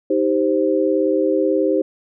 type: chord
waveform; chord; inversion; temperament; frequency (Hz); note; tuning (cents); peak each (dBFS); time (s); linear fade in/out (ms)
sine; C minor; first; just; 314 / 392.4 / 523.3; Eb4 / G4 / C5; +16 / +2 / 0; -19; 0.1-1.82; 5
effects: none